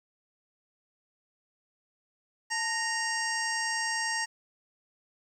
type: harmonic tone with a mistuned harmonic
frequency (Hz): 930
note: A#5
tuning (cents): -4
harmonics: 1 / 2 / 3 / 5 / 6 / 7 / 8 / 9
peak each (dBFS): -35 / -31 / -42 / -41 / -36 / -42 / -44 / -41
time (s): 2.5-4.26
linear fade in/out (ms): 20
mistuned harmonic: 1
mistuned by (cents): -79
effects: 10-bit